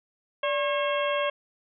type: harmonic tone with a mistuned harmonic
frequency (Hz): 542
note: C#5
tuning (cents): -39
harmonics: 1 / 2 / 3 / 4 / 5 / 6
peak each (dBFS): -26 / -30 / -35 / -36 / -35 / -36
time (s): 0.43-1.3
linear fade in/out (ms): 5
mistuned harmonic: 1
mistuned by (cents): +120
effects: none